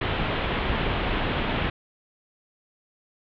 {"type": "low-pass noise", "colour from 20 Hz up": "pink", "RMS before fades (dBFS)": -26, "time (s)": [0.01, 1.7], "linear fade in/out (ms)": 5, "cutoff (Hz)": 3500, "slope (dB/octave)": 48, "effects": []}